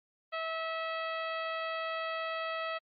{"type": "harmonic tone with a mistuned harmonic", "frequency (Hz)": 649, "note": "E5", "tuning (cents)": -27, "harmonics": [1, 2, 3, 4, 5, 6, 7], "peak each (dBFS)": [-37, -37, -41, -43, -46, -53, -54], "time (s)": [0.32, 2.79], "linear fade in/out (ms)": 20, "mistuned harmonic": 7, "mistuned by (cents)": -17, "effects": ["MP3 32 kbps"]}